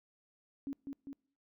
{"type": "tone with echo", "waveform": "sine", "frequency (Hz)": 277.2, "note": "C#4", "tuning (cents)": 0, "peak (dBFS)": -36, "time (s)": [0.67, 0.73], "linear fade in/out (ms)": 0, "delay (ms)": 200, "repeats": 2, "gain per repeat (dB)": -3, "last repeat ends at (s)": 1.13, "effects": ["noise-tail reverb RT60 0.6 s tail -26 dB re dry"]}